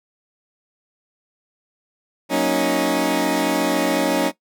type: chord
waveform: 20% pulse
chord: D# minor seventh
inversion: first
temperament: equal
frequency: 185 / 233.1 / 277.2 / 311.1 Hz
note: F#3 / A#3 / C#4 / D#4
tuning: 0 / 0 / 0 / 0 cents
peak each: -21 / -21 / -16 / -17 dBFS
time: 2.29-4.32 s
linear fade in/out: 50 ms
effects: noise-tail reverb RT60 0.1 s tail -17 dB re dry